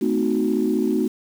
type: chord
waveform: sine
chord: A diminished seventh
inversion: none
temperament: equal with one note detuned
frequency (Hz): 220 / 255.8 / 311.1 / 370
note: A3 / C4 / Eb4 / Gb4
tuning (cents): 0 / -39 / 0 / 0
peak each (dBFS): -23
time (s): 0.01-1.08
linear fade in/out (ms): 10
effects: tanh soft clip ceiling -9 dBFS + 7-bit